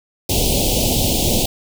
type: band-stop noise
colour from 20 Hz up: pink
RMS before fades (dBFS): -17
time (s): 0.29-1.46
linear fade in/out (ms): 5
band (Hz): 770 to 2700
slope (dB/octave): 48
effects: none